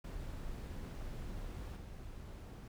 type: noise with level steps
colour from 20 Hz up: brown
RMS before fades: -44 / -48 dBFS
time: 0.04-2.68 s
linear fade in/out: 5 ms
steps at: 1.76 s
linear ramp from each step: 5 ms
effects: none